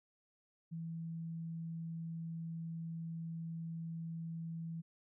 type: tone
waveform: sine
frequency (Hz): 164.7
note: E3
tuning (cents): -1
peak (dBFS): -40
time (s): 0.71-4.82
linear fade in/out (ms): 20
effects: none